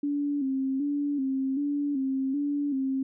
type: tone with vibrato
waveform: sine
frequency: 277.2 Hz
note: C#4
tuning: in tune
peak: -25 dBFS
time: 0.03-3.03 s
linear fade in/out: 5 ms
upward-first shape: square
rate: 1.3 Hz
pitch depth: 66 cents each way
effects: none